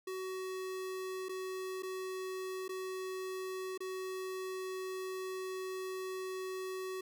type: tone with dropouts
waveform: square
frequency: 375.1 Hz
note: F#4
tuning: 24 cents sharp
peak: -39 dBFS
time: 0.07-7.01 s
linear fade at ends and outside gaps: 5 ms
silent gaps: 1.286-1.292 / 1.824-1.831 / 2.681-2.691 / 3.777-3.804 s
effects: none